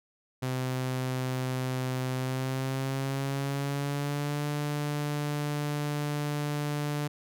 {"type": "tone with pitch glide", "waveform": "sawtooth", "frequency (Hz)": [128.8, 147.1], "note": ["C3", "D3"], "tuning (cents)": [-27, 3], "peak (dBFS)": -25, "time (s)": [0.42, 7.08], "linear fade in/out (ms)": 10, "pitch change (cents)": 230, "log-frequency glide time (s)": [2.15, 4.46], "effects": []}